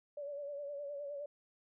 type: tone with vibrato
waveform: sine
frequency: 573 Hz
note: D5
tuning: 43 cents flat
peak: -40 dBFS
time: 0.17-1.26 s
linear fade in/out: 5 ms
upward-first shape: sine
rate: 9.7 Hz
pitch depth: 49 cents each way
effects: none